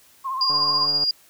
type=tone with vibrato; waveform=sine; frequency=1056 Hz; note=C6; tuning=16 cents sharp; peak=-24 dBFS; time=0.24-0.87 s; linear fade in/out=20 ms; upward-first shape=sine; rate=15 Hz; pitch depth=54 cents each way
type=tone with tremolo; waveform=sine; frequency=4836 Hz; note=D8; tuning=50 cents sharp; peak=-16 dBFS; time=0.41-1.11 s; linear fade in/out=2 ms; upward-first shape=triangle; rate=15 Hz; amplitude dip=50%
type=click train; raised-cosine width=1 ms; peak=-23 dBFS; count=79; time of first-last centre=0.5-1.038 s; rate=145 Hz
effects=white hiss -54 dBFS RMS until 1.29 s